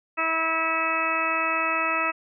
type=harmonic tone with a mistuned harmonic; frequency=324.4 Hz; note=E4; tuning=28 cents flat; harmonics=1 / 2 / 3 / 4 / 5 / 6 / 7 / 8; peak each=-36 / -32 / -32 / -26 / -37 / -31 / -36 / -27 dBFS; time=0.17-2.12 s; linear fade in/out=20 ms; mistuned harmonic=7; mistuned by=-18 cents; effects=none